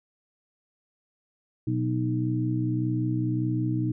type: harmonic tone with a mistuned harmonic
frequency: 61.74 Hz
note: B1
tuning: in tune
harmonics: 2 / 3 / 4 / 5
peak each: -26 / -35 / -35 / -28 dBFS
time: 1.67-3.92 s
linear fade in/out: 5 ms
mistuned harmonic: 5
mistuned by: +19 cents
effects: none